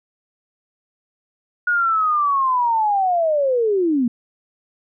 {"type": "linear sweep", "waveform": "sine", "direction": "down", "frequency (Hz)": [1454, 227.1], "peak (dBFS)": -15, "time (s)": [1.67, 4.08], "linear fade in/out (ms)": 5, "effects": []}